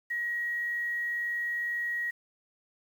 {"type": "tone with quantisation", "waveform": "sine", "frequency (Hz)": 1899, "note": "A#6", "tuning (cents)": 32, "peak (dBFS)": -29, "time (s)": [0.1, 2.11], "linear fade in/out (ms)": 10, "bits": 9, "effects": []}